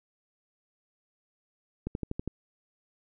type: click train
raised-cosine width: 3 ms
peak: -19 dBFS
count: 6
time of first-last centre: 1.87-2.277 s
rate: 12.3 Hz
effects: none